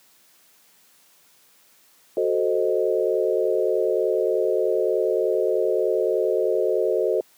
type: chord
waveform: sine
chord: F# diminished seventh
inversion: none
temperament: equal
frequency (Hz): 370 / 440 / 523.3 / 622.3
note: F#4 / A4 / C5 / Eb5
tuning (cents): 0 / 0 / 0 / 0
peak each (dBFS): -24 / -23 / -25 / -26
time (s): 2.17-7.21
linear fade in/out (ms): 2
effects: white hiss -57 dBFS RMS until 7.37 s + high-pass 150 Hz 12 dB/octave